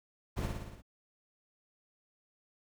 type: noise with echo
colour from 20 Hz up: brown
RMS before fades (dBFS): -35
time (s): 0.36-0.48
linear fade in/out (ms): 20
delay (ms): 57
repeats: 6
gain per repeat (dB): -3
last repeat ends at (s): 0.822
effects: none